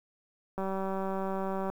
click train, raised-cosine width 1 ms, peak -21 dBFS, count 216, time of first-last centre 0.58-1.7 s, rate 192 Hz, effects 9-bit

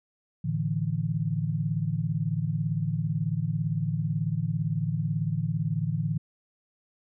sine chord, A suspended fourth, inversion none, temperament equal, 110 / 146.83 / 164.81 Hz, A2 / D3 / E3, 0 / 0 / 0 cents, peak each -31 / -29 / -29 dBFS, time 0.44-6.18 s, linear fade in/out 10 ms, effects none

